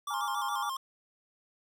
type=tone with vibrato; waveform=square; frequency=1110 Hz; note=C#6; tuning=2 cents sharp; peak=-34 dBFS; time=0.07-0.77 s; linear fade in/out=5 ms; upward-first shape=square; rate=7.2 Hz; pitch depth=77 cents each way
type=chord; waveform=sine; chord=Bb dominant seventh; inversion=third; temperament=equal; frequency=830.6 / 932.3 / 1174.7 / 1396.9 Hz; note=Ab5 / Bb5 / D6 / F6; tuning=0 / 0 / 0 / 0 cents; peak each=-36 / -38 / -41 / -40 dBFS; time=0.1-0.7 s; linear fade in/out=10 ms
effects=none